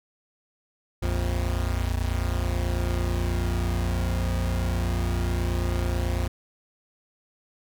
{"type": "tone pair together", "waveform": "40% pulse", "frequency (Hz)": [58.47, 87.6], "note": ["A#1", "F2"], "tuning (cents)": [6, 6], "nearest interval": "perfect fifth", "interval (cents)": 700, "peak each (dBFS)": [-25, -26], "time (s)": [1.02, 6.28], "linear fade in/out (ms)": 10, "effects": []}